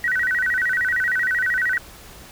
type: tone with vibrato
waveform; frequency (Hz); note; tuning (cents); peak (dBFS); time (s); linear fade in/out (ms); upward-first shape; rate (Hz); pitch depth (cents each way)
sine; 1700; G#6; +40; -18; 0.04-1.78; 2; square; 13; 200
effects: added 60 Hz sine -51 dBFS peak until 2.31 s + pink hiss -43 dBFS RMS until 2.31 s